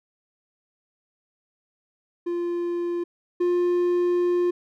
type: tone pair in turn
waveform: triangle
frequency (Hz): 347 / 353.1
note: F4 / F4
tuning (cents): -11 / +19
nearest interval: unison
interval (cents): 30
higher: second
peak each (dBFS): -22 / -17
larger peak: second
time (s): 2.26-3.04 / 3.4-4.51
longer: second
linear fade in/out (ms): 10
effects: none